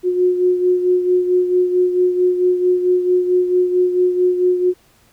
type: beating tone pair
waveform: sine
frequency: 361.2 / 365.7 Hz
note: F#4 / F#4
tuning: -42 / -20 cents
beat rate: 4.5 Hz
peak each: -13 / -21 dBFS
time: 0.03-4.74 s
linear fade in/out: 50 ms
effects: pink hiss -54 dBFS RMS until 5.12 s